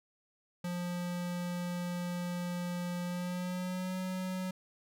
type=tone with pitch glide; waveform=square; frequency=176.4 to 185.38 Hz; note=F3 to F#3; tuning=+18 to +4 cents; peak=-35 dBFS; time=0.64-4.51 s; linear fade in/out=5 ms; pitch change=+86 cents; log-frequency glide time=3.03-3.96 s; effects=none